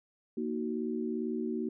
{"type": "chord", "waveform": "sine", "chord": "D# minor", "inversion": "second", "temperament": "just", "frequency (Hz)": [233.3, 311.1, 373.4], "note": ["A#3", "D#4", "F#4"], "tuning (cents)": [2, 0, 16], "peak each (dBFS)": [-34, -37, -36], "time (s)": [0.37, 1.69], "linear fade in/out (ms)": 5, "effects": []}